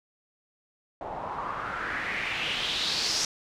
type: noise with low-pass filter sweep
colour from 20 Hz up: white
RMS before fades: -31 dBFS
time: 1.01-3.25 s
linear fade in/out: 2 ms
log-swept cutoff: 730 to 5800 Hz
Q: 3.6
effects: none